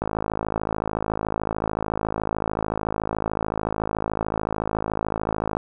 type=click train; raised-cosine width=1 ms; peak=-10 dBFS; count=299; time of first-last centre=0.02-5.569 s; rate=53.7 Hz; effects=none